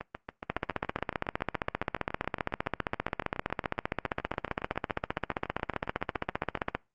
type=two click trains; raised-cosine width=0.5 ms; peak=-21 / -13 dBFS; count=48 / 96; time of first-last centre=0.01-6.574 / 0.5-6.75 s; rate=7.16 / 15.2 Hz; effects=noise-tail reverb RT60 0.3 s tail -25 dB re dry + Opus 24 kbps